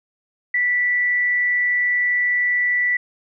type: tone with amplitude modulation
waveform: sine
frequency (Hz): 1965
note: B6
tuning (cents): -9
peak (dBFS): -15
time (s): 0.54-2.97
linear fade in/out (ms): 5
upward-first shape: sine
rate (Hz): 187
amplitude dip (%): 25
effects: none